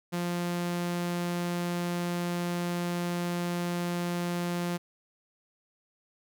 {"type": "tone", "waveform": "sawtooth", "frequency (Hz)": 174.6, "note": "F3", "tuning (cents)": 0, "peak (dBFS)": -25, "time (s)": [0.12, 4.78], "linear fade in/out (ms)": 20, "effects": []}